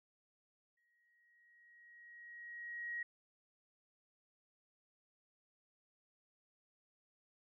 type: tone with exponential growth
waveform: sine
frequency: 1895 Hz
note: A#6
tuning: 28 cents sharp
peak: -38 dBFS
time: 0.77-3.03 s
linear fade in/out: 5 ms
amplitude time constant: 490 ms
effects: none